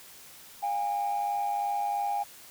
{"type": "tone pair together", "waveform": "sine", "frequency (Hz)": [710, 813], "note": ["F5", "G#5"], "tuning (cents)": [28, -37], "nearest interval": "major second", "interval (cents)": 235, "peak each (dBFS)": [-33, -26], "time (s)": [0.62, 2.24], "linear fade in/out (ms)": 20, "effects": ["tanh soft clip ceiling -23 dBFS", "white hiss -50 dBFS RMS until 2.5 s"]}